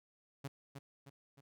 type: tone with echo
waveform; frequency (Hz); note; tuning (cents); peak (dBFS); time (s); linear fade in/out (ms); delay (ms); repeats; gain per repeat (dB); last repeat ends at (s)
sawtooth; 138.59; C#3; 0; -36; 0.44-0.48; 10; 310; 3; -6; 1.41
effects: none